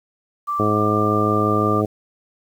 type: tone with pitch glide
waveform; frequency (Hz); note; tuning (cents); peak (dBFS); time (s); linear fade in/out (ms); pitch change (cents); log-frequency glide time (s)
sine; 1173 to 1189.4; D6 to D6; -2 to +22; -20; 0.47-1.82; 20; +24; 0.69-0.78
type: harmonic tone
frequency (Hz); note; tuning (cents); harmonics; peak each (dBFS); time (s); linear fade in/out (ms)
105.7; G#2; +31; 1 / 2 / 3 / 4 / 5 / 6 / 7; -23 / -24 / -23 / -23 / -27 / -27 / -31; 0.59-1.86; 10
effects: 8-bit